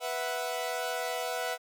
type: chord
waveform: sawtooth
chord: B suspended fourth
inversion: none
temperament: equal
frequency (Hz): 493.9 / 659.3 / 740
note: B4 / E5 / F#5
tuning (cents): 0 / 0 / 0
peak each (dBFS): -32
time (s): 0-1.58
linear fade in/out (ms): 50
effects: none